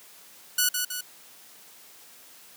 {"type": "tone with echo", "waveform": "5% pulse", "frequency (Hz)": 1475, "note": "F#6", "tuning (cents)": -6, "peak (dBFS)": -9, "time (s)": [0.58, 0.69], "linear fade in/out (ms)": 5, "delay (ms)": 160, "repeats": 2, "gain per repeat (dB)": -5, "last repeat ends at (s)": 1.01, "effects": ["white hiss -51 dBFS RMS until 2.56 s", "high-pass 150 Hz 12 dB/octave"]}